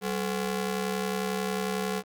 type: ring-modulated tone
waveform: sawtooth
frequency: 311.1 Hz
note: D#4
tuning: in tune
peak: -21 dBFS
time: 0.01-2.03 s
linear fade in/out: 50 ms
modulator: 120 Hz
effects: Opus 48 kbps